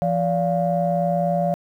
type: tone cluster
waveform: sine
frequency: 171.2 / 575 / 699 Hz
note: F3 / D5 / F5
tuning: -34 / -37 / +1 cents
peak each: -22 dBFS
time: 0.02-1.54 s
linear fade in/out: 0 ms
effects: tanh soft clip ceiling -9 dBFS + 9-bit